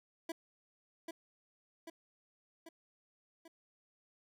25% pulse tone with echo, 329.6 Hz, E4, in tune, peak -34 dBFS, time 0.29-0.32 s, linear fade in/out 5 ms, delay 790 ms, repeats 4, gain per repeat -4 dB, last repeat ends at 3.48 s, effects none

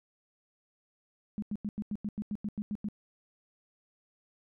sine tone bursts, 208.7 Hz, G#3, 9 cents sharp, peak -31 dBFS, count 12, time 1.38-2.886 s, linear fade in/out 0 ms, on 43 ms, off 90 ms, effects none

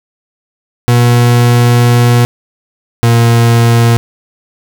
40% pulse tone pair in turn, 120.5 / 117 Hz, B2 / A#2, -42 / +7 cents, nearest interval minor second, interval 51 cents, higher first, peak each -4 dBFS, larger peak neither, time 0.88-2.25 / 3.03-3.97 s, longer first, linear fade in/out 0 ms, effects none

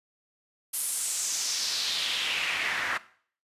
pink noise with band-pass filter sweep, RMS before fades -30 dBFS, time 0.73-2.98 s, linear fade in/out 10 ms, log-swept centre 11000 to 1600 Hz, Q 2.6, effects noise-tail reverb RT60 0.5 s tail -17 dB re dry + resampled to 32000 Hz

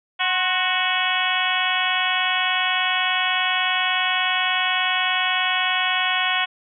harmonic tone with a mistuned harmonic, 370 Hz, F#4, in tune, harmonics 2 / 3 / 4 / 5 / 6 / 7 / 8 / 9, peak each -27 / -27 / -27 / -27 / -27 / -27 / -27 / -27 dBFS, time 0.19-6.46 s, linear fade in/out 20 ms, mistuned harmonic 3, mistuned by -53 cents, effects none

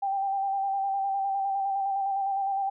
sine tone with vibrato, 785 Hz, G5, 2 cents sharp, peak -25 dBFS, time 0.02-2.7 s, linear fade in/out 10 ms, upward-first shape square, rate 9.8 Hz, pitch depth 23 cents each way, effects none

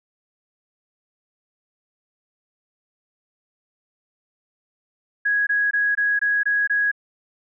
sine tone bursts, 1661.2 Hz, G#6, in tune, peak -17 dBFS, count 7, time 5.25-6.916 s, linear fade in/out 10 ms, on 220 ms, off 21 ms, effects none

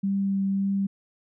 sine tone with vibrato, 196 Hz, G3, in tune, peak -22 dBFS, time 0.03-0.87 s, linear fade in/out 10 ms, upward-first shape triangle, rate 1.8 Hz, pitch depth 11 cents each way, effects none

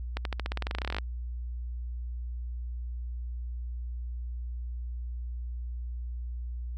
accelerating click train, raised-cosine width 0.3 ms, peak -16 dBFS, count 20, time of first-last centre 0.17-0.985 s, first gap 82 ms, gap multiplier 0.92, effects added 60 Hz sine -33 dBFS peak until 6.77 s

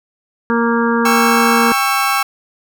harmonic tone, 233.1 Hz, A#3, in tune, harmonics 1 / 2 / 4 / 5 / 6 / 7, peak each -15 / -18 / -21 / -22 / -23 / -23 dBFS, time 0.5-1.72 s, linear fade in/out 0 ms
30% pulse chord, C# diminished, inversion second, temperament just, 798.3 / 1108.7 / 1330.5 Hz, G5 / C#6 / E6, +31 / 0 / +16 cents, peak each -16 / -15 / -15 dBFS, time 1.05-2.23 s, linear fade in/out 5 ms
effects none

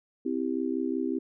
sine chord, C major, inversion none, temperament just, 261.6 / 327 / 392.4 Hz, C4 / E4 / G4, 0 / -14 / +2 cents, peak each -30 / -31 / -33 dBFS, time 0.25-1.19 s, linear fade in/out 10 ms, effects none

